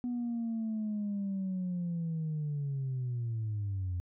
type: linear sweep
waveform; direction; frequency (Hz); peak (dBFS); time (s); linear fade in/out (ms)
sine; down; 246.5 to 87.31; -30; 0.04-4; 0
effects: tanh soft clip ceiling -29 dBFS